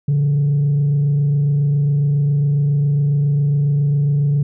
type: tone with frequency modulation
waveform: sine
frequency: 143.9 Hz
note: D3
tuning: 35 cents flat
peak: -11 dBFS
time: 0.08-4.43 s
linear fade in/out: 5 ms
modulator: 27.3 Hz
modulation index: 0.23
effects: tanh soft clip ceiling -11 dBFS